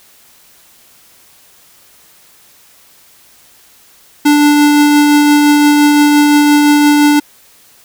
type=tone with tremolo; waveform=square; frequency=293.7 Hz; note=D4; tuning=in tune; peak=-5 dBFS; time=4.25-7.2 s; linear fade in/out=10 ms; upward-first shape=triangle; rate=5.8 Hz; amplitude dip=25%; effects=white hiss -45 dBFS RMS until 7.84 s